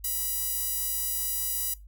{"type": "tone with high-pass filter", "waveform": "sawtooth", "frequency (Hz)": 977, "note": "B5", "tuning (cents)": -19, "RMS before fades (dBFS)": -30, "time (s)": [0.04, 1.74], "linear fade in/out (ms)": 5, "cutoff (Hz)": 11000, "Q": 0.73, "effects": ["noise-tail reverb RT60 0.2 s tail -20 dB re dry", "added 50 Hz sine -45 dBFS peak until 1.87 s"]}